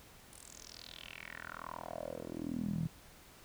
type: tone with band-pass filter sweep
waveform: 10% pulse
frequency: 41.2 Hz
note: E1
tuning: in tune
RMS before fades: -43 dBFS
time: 0.33-2.87 s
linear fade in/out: 0 ms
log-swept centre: 9800 to 150 Hz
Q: 5
effects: pink hiss -58 dBFS RMS until 3.44 s